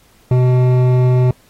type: tone with hard clipping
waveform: sine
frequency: 126 Hz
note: B2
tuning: 35 cents sharp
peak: -11 dBFS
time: 0.31-1.31 s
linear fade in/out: 2 ms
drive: 12 dB
effects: pink hiss -52 dBFS RMS until 1.49 s + AAC 48 kbps